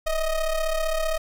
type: ring-modulated tone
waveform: square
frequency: 311.3 Hz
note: D#4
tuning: 1 cent sharp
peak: -20 dBFS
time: 0.06-1.18 s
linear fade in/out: 10 ms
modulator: 329 Hz
effects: 10-bit

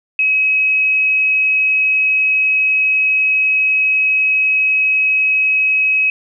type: tone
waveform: sine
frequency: 2552 Hz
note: D#7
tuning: 43 cents sharp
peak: -11 dBFS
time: 0.19-6.1 s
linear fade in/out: 2 ms
effects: none

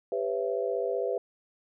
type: chord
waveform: sine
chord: C# half-diminished seventh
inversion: second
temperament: just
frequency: 399.1 / 498.9 / 554.4 / 665.2 Hz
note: G4 / B4 / C#5 / E5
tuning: +31 / +17 / 0 / +16 cents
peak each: -32 / -30 / -36 / -34 dBFS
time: 0.12-1.18 s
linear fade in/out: 2 ms
effects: none

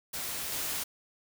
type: noise with level steps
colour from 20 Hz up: white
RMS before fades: -36 / -34 dBFS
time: 0.13-0.84 s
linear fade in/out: 10 ms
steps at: 0.52 s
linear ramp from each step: 5 ms
effects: none

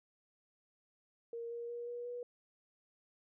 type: tone with pitch steps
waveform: sine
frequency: 466.2 / 471.1 / 476 / 481 / 486 Hz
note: A#4 / A#4 / A#4 / B4 / B4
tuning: 0 / +18 / +36 / -46 / -28 cents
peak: -40 dBFS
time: 1.33-2.23 s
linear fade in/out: 2 ms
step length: 180 ms
effects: none

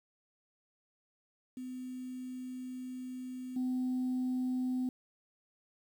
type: tone with level steps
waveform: sine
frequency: 254.1 Hz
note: B3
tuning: 49 cents sharp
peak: -39 / -29 dBFS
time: 1.57-4.89 s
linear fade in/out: 2 ms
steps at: 3.56 s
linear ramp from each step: 5 ms
effects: tanh soft clip ceiling -28 dBFS + 10-bit

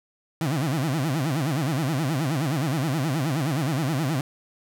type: tone with vibrato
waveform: 30% pulse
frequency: 145.6 Hz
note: D3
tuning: 15 cents flat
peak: -20 dBFS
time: 0.41-4.21 s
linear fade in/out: 2 ms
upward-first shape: sine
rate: 9.5 Hz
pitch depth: 250 cents each way
effects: none

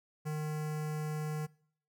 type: tone with notch filter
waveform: square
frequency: 153 Hz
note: D#3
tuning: 29 cents flat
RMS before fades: -36 dBFS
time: 0.25-1.47 s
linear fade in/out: 20 ms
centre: 3600 Hz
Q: 1.1
effects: noise-tail reverb RT60 0.6 s tail -23 dB re dry

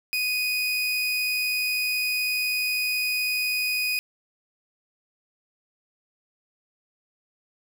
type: tone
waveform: 30% pulse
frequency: 2489 Hz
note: D#7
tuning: in tune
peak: -21 dBFS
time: 0.13-3.99 s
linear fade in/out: 0 ms
effects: none

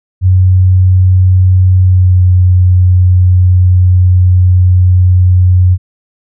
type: tone with pitch glide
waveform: sine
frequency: 92.5 to 90.96 Hz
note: F#2 to F#2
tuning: 0 to -29 cents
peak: -3 dBFS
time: 0.21-5.78 s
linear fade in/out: 50 ms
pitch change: -29 cents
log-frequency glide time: 1.81-2.22 s
effects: none

